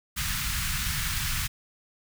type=band-stop noise; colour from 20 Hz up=pink; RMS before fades=-29 dBFS; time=0.16-1.48 s; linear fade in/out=20 ms; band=160 to 1300 Hz; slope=24 dB/octave; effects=none